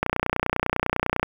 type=click train; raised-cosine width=0.5 ms; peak=-6 dBFS; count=37; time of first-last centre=0.03-1.23 s; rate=30 Hz; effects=7-bit